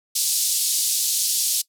white band-pass noise, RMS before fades -22 dBFS, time 0.15-1.62 s, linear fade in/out 10 ms, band 3900 to 12000 Hz, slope 24 dB/octave, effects noise-tail reverb RT60 0.1 s tail -21 dB re dry

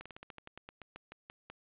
slowing click train, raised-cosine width 0.3 ms, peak -30 dBFS, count 15, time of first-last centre 0.01-1.5 s, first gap 46 ms, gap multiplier 1.12, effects resampled to 8000 Hz + 10-bit

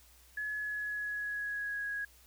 sine tone with pitch glide, 1700 to 1657.3 Hz, G#6 to G#6, +40 to -4 cents, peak -34 dBFS, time 0.37-2.05 s, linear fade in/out 5 ms, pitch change -44 cents, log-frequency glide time 0.53-1.84 s, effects added 61 Hz sine -62 dBFS peak until 2.26 s + white hiss -62 dBFS RMS until 2.26 s

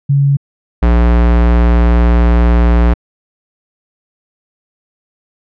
sine / square tone pair in turn, 140.1 / 58.9 Hz, C#3 / A#1, +19 / +19 cents, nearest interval octave + minor third, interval 1500 cents, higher first, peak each -7 dBFS, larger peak neither, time 0.09-0.37 / 0.82-2.94 s, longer second, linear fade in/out 10 ms, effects low-pass 2000 Hz 12 dB/octave

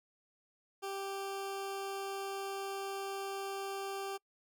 20% pulse tone, 392 Hz, G4, in tune, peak -33 dBFS, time 0.82-4.18 s, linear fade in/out 20 ms, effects noise-tail reverb RT60 0.1 s tail -26 dB re dry

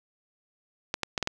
clicks, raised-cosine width 0.2 ms, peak -10 dBFS, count 5, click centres 0.941 / 1.033 / 1.178 / 1.227 / 1.274 s, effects none

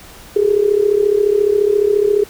sine tone with amplitude modulation, 411.3 Hz, G#4, 17 cents flat, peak -7 dBFS, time 0.36-2.24 s, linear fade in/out 5 ms, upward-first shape sine, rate 34.4 Hz, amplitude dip 80%, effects pink hiss -39 dBFS RMS until 2.29 s

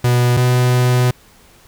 45% pulse tone pair in turn, 122.7 / 124.77 Hz, B2 / B2, -11 / +18 cents, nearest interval unison, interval 29 cents, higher second, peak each -11 dBFS, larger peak neither, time 0.04-0.37 / 0.37-1.11 s, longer second, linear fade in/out 5 ms, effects pink hiss -48 dBFS RMS until 1.67 s

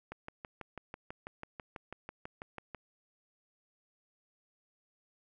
click train, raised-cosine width 0.5 ms, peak -27 dBFS, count 17, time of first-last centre 0.12-2.747 s, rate 6.09 Hz, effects none

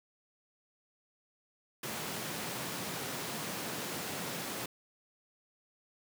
pink high-pass noise, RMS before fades -39 dBFS, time 1.83-4.66 s, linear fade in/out 5 ms, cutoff 130 Hz, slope 24 dB/octave, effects none

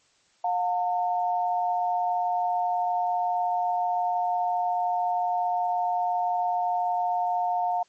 sine tone pair together, 712.8 / 900 Hz, F5 / A5, +35 / +39 cents, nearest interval major third, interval 404 cents, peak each -24 / -28 dBFS, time 0.44-7.83 s, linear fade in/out 5 ms, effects white hiss -64 dBFS RMS until 7.88 s + MP3 32 kbps

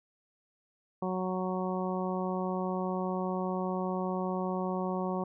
harmonic tone, 185 Hz, F#3, in tune, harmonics 1 / 2 / 3 / 4 / 5 / 6, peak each -33 / -36 / -38 / -39 / -40 / -41 dBFS, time 1.02-5.24 s, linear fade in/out 5 ms, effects none

